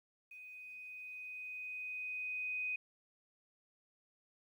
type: tone with level ramp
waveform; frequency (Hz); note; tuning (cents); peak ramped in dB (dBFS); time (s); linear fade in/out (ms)
sine; 2500; D#7; +8; -50 to -35; 0.31-2.76; 5
effects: 12-bit